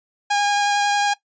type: tone with vibrato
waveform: sawtooth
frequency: 816 Hz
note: G#5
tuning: 31 cents flat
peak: -13 dBFS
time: 0.3-1.14 s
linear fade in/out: 10 ms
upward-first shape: sine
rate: 11 Hz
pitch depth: 10 cents each way
effects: noise-tail reverb RT60 0.1 s tail -18 dB re dry + resampled to 16000 Hz